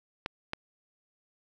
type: clicks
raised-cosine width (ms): 0.3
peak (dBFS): -16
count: 2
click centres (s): 0.261 / 0.534
effects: none

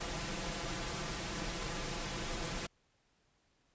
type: noise with comb filter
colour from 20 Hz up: pink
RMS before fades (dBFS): -39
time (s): 0-2.67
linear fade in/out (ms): 10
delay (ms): 5.9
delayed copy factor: +0.6
effects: pink hiss -74 dBFS RMS until 3.74 s + resampled to 16000 Hz

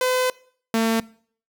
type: tone pair in turn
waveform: sawtooth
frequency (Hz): 508 / 225.6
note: B4 / A3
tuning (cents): +49 / +44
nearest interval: octave + major second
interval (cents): 1405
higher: first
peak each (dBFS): -15 / -14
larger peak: second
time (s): 0.01-0.3 / 0.74-1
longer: first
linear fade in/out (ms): 2
effects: noise-tail reverb RT60 0.5 s tail -21 dB re dry

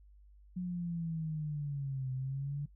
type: linear two-way sweep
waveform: sine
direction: down then up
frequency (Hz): 182.3 to 128.9 to 145.7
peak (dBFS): -34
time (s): 0.56-2.66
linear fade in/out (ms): 10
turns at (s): 2.12
effects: noise-tail reverb RT60 0.1 s tail -20 dB re dry + added 50 Hz sine -56 dBFS peak until 2.75 s

